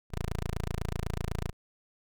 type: tone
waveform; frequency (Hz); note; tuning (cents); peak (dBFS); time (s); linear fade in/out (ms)
10% pulse; 28; A0; +31; -23; 0.1-1.53; 50
effects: none